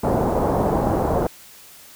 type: low-pass noise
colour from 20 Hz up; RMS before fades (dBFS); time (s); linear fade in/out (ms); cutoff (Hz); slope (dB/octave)
white; -20; 0.03-1.27; 5; 800; 24
effects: white hiss -45 dBFS RMS until 1.95 s